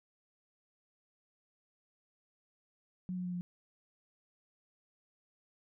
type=tone with pitch steps; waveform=sine; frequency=182.9 / 180.9 / 178.93 / 176.98 Hz; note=F#3 / F#3 / F3 / F3; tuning=-20 / -39 / +42 / +23 cents; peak=-35 dBFS; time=3.09-3.41 s; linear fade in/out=0 ms; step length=80 ms; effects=none